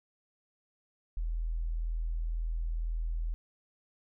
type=tone; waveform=sine; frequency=41 Hz; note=E1; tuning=9 cents flat; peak=-30 dBFS; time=1.17-3.34 s; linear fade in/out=0 ms; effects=none